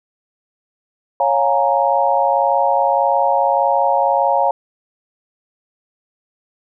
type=chord; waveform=sine; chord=Bb minor seventh; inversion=first; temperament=equal with one note detuned; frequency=554.4 / 705.8 / 830.6 / 932.3 Hz; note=Db5 / F5 / Ab5 / Bb5; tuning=0 / +18 / 0 / 0 cents; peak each=-18 dBFS; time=1.2-4.51 s; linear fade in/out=2 ms; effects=none